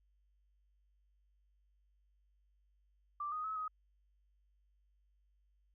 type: tone with pitch steps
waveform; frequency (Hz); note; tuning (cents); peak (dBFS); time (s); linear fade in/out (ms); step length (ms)
sine; 1176 / 1244 / 1290 / 1259; D6 / D#6 / E6 / D#6; +2 / -1 / -38 / +20; -37; 3.2-3.68; 5; 120
effects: added 50 Hz sine -70 dBFS peak until 5.74 s